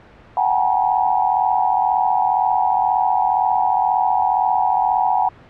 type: tone cluster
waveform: sine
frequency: 736 / 778 / 853 / 955 Hz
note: F#5 / G5 / G#5 / A#5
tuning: -9 / -13 / +46 / +42 cents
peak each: -20 dBFS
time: 0.37-5.29 s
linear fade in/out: 2 ms
effects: pink hiss -45 dBFS RMS until 5.49 s + low-pass 2000 Hz 12 dB/octave